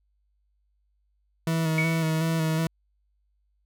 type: tone with vibrato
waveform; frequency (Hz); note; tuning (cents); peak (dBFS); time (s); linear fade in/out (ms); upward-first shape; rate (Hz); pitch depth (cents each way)
40% pulse; 161.1; E3; -39; -22; 1.47-2.67; 2; square; 2.7; 23
type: tone with exponential decay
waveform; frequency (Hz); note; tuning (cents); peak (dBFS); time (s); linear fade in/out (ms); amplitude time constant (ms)
sine; 2236; C#7; +14; -22; 1.78-2.29; 2; 110
effects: added 50 Hz sine -67 dBFS peak until 3.65 s